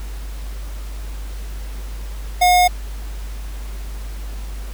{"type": "tone", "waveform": "square", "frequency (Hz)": 720, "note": "F#5", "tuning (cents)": -47, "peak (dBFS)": -11, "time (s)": [2.41, 2.68], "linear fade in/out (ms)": 10, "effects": ["added 50 Hz sine -26 dBFS peak until 4.73 s", "pink hiss -41 dBFS RMS until 4.73 s"]}